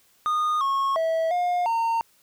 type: tone with pitch steps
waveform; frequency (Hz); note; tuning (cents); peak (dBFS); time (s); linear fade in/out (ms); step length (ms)
triangle; 1228 / 1093 / 651 / 712 / 916; D#6 / C#6 / E5 / F5 / A#5; -23 / -25 / -22 / +33 / -31; -19; 0.26-2.01; 0; 350
effects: white hiss -61 dBFS RMS until 2.22 s